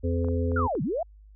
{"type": "harmonic tone", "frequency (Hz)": 85.2, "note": "F2", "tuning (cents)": -42, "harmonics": [1, 3, 5, 6], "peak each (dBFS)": [-25, -30, -32, -33], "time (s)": [0.03, 0.68], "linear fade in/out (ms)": 20}
{"type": "clicks", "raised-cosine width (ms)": 1, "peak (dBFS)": -28, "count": 5, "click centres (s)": [0.246, 0.285, 0.518, 0.594, 0.752]}
{"type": "linear two-way sweep", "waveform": "sine", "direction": "down then up", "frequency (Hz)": [1473, 122.9, 721], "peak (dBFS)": -25, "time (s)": [0.56, 1.03], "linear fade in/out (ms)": 5, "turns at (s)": 0.82}
{"effects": ["added 51 Hz sine -48 dBFS peak until 1.35 s"]}